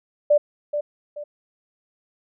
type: tone with echo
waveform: sine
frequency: 589 Hz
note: D5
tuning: 5 cents sharp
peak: -12 dBFS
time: 0.3-0.38 s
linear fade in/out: 10 ms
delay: 430 ms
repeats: 2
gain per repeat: -9 dB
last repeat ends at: 1.24 s
effects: none